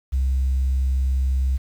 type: tone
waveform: sine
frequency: 65.9 Hz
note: C2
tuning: 13 cents sharp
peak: -16 dBFS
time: 0.12-1.58 s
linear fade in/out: 20 ms
effects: tanh soft clip ceiling -15 dBFS + 8-bit